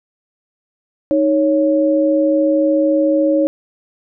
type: tone pair together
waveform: sine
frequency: 311.3 / 555 Hz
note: D#4 / C#5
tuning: +1 / +2 cents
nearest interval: minor seventh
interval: 1001 cents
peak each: -14 dBFS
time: 1.11-3.47 s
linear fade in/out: 0 ms
effects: none